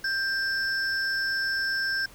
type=tone pair together; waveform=triangle; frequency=1582 / 5321 Hz; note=G6 / E8; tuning=+15 / +15 cents; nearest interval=octave + major sixth; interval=2100 cents; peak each=-24 / -31 dBFS; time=0.04-2.06 s; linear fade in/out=5 ms; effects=pink hiss -51 dBFS RMS until 2.14 s